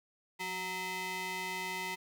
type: ring-modulated tone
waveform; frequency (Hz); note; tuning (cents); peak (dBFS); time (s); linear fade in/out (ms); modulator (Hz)
sawtooth; 553; C#5; -4; -29; 0.39-1.96; 20; 1480
effects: 11-bit